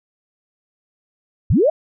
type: linear sweep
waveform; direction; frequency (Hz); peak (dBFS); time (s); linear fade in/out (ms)
sine; up; 55 to 664; -11; 1.5-1.7; 5
effects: none